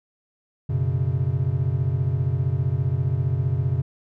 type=chord; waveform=triangle; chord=F# suspended fourth; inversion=none; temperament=equal; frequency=92.5 / 123.47 / 138.59 Hz; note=F#2 / B2 / C#3; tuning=0 / 0 / 0 cents; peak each=-24 / -22 / -22 dBFS; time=0.69-3.82 s; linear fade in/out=10 ms; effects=none